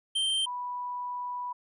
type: tone pair in turn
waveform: square / sine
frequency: 3137 / 984.1 Hz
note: G7 / B5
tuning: +1 / -6 cents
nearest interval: octave + minor sixth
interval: 2007 cents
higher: first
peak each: -26 / -32 dBFS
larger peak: first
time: 0.15-0.46 / 0.46-1.53 s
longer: second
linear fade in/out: 10 ms
effects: resampled to 24000 Hz